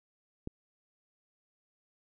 click, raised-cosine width 3 ms, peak -24 dBFS, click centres 0.474 s, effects none

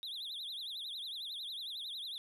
triangle tone with vibrato, 3631 Hz, A#7, 46 cents flat, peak -39 dBFS, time 0.03-2.18 s, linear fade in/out 0 ms, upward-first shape triangle, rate 11 Hz, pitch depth 230 cents each way, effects none

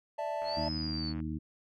triangle chord, D suspended second, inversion none, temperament equal, 587.3 / 659.3 / 880 Hz, D5 / E5 / A5, 0 / 0 / 0 cents, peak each -35 dBFS, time 0.18-0.69 s, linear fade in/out 10 ms
click train, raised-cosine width 0.5 ms, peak -35 dBFS, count 73, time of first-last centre 0.42-1.203 s, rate 92 Hz
sine linear two-way sweep, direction up then down, 4195 to 5130 to 4393 Hz, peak -37 dBFS, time 0.44-1.14 s, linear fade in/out 50 ms, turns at 0.69 s
harmonic tone, 77.78 Hz, D#2, in tune, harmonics 1 / 2 / 3 / 4, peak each -39 / -39 / -39 / -39 dBFS, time 0.56-1.39 s, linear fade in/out 20 ms
effects none

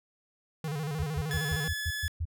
square tone with vibrato, 150.8 Hz, D3, 46 cents sharp, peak -32 dBFS, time 0.64-1.68 s, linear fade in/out 2 ms, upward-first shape square, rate 13 Hz, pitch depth 96 cents each way
sine tone bursts, 82.3 Hz, E2, 2 cents flat, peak -28 dBFS, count 8, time 0.99-2.254 s, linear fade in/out 10 ms, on 53 ms, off 120 ms
sawtooth tone, 1713 Hz, A6, 47 cents flat, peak -29 dBFS, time 1.31-2.08 s, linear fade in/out 0 ms
effects none

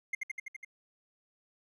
triangle tone with echo, 2114 Hz, C7, 17 cents sharp, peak -28 dBFS, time 0.13-0.15 s, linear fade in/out 5 ms, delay 83 ms, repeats 6, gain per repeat -2 dB, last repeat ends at 0.648 s, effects resampled to 32000 Hz

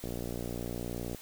click train, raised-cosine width 2 ms, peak -24 dBFS, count 67, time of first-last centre 0.04-1.147 s, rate 59.6 Hz, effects white hiss -50 dBFS RMS until 1.21 s

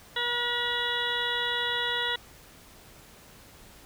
harmonic tone with a mistuned harmonic, 480.6 Hz, B4, 47 cents flat, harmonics 1 / 2 / 3 / 4 / 6 / 7 / 8, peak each -37 / -35 / -34 / -32 / -37 / -32 / -35 dBFS, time 0.16-2.16 s, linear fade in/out 5 ms, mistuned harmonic 7, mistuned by +18 cents, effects pink hiss -52 dBFS RMS until 3.85 s

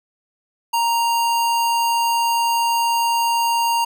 square tone, 932.3 Hz, A#5, in tune, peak -17 dBFS, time 0.73-3.85 s, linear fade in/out 10 ms, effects none

